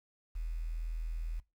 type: tone with quantisation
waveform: sine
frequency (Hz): 40.8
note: E1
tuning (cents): -17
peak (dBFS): -34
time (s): 0.35-1.4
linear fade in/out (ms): 10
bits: 10
effects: noise-tail reverb RT60 0.2 s tail -19 dB re dry

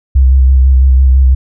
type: tone with vibrato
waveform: sine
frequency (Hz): 65.5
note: C2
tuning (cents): +2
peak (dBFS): -3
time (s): 0.15-1.35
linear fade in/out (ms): 10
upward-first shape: square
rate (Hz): 6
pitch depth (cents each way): 28
effects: none

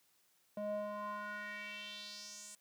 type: tone with band-pass filter sweep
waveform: square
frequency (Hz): 207.7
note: G#3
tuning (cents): 0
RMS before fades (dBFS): -44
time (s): 0.57-2.55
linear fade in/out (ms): 2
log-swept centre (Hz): 500 to 8300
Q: 3.5
effects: white hiss -73 dBFS RMS until 2.6 s + high-pass 100 Hz 12 dB/octave

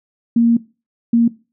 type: tone bursts at uneven times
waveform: sine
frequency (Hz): 233.1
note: A#3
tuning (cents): 0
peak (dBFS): -9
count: 2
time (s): 0.36-0.57 / 1.13-1.28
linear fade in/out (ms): 5
effects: noise-tail reverb RT60 0.3 s tail -19 dB re dry

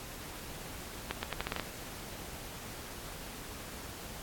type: accelerating click train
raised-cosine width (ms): 0.3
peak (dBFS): -17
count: 8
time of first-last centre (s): 1.11-1.597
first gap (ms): 120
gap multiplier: 0.81
effects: pink hiss -45 dBFS RMS until 4.22 s + AAC 64 kbps

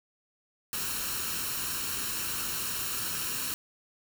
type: noise with comb filter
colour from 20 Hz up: white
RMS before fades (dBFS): -33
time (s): 0.73-3.54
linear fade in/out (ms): 0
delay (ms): 0.72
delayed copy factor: +0.6
effects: none

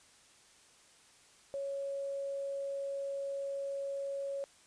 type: tone with quantisation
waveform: sine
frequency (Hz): 554.4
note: C#5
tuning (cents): 0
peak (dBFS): -35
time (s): 1.54-4.44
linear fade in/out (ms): 0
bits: 10
effects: white hiss -62 dBFS RMS until 4.66 s + resampled to 22050 Hz

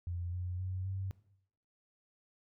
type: tone with pitch steps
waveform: sine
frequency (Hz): 87.31 / 90.08 / 92.93 / 95.87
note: F2 / F#2 / F#2 / G2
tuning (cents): 0 / -46 / +8 / -38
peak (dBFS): -35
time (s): 0.07-1.11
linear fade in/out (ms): 0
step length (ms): 260
effects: noise-tail reverb RT60 0.7 s tail -18 dB re dry

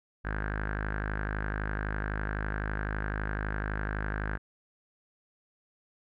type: tone with low-pass filter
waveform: sawtooth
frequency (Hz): 51.91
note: G#1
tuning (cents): 0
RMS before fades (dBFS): -33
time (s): 0.24-4.38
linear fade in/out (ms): 20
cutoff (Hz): 1600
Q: 8.3
effects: none

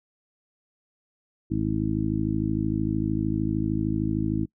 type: harmonic tone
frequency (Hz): 53.2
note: G#1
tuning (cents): +42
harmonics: 1 / 2 / 3 / 4 / 5 / 6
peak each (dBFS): -34 / -30 / -31 / -30 / -30 / -28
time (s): 1.5-4.46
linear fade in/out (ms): 20
effects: noise-tail reverb RT60 0.1 s tail -23 dB re dry

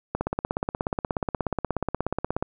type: click train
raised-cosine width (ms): 1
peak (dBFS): -11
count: 39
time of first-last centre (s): 0.15-2.425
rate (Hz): 16.7
effects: none

